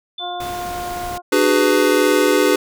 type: tone with exponential decay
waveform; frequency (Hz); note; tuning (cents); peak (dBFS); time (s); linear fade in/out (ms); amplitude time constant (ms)
sine; 3520; A7; 0; -25; 0.18-1.01; 5; 180
type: harmonic tone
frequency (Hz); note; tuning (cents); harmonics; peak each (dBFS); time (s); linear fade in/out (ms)
354.7; F4; +27; 1 / 2 / 3 / 4; -34 / -25 / -34 / -38; 0.19-1.22; 50
type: noise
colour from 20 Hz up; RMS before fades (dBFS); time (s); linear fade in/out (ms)
pink; -32; 0.4-1.18; 5
type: chord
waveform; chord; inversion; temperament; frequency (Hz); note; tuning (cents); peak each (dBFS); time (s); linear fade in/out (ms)
square; G# half-diminished seventh; second; just; 299 / 373.8 / 415.3 / 498.4; D4 / F#4 / G#4 / B4; +31 / +18 / 0 / +16; -19; 1.32-2.56; 5
effects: none